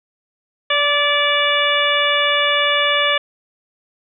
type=harmonic tone with a mistuned harmonic; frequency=579 Hz; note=D5; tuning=25 cents flat; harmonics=1 / 2 / 3 / 4 / 5 / 6; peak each=-21 / -21 / -21 / -21 / -21 / -21 dBFS; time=0.7-3.18 s; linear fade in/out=5 ms; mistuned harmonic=2; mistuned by=+16 cents; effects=none